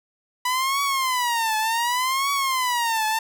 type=tone with vibrato; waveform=sawtooth; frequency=987.8 Hz; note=B5; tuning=in tune; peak=-17 dBFS; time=0.45-3.19 s; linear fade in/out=5 ms; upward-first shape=triangle; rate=0.67 Hz; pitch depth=240 cents each way; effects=none